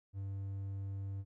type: tone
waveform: triangle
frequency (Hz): 98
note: G2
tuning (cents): 0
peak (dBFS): -36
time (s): 0.13-1.25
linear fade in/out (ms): 50
effects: none